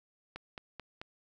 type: click train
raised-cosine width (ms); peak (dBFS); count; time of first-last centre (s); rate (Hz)
0.3; -26; 4; 0.36-1.015; 4.58
effects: none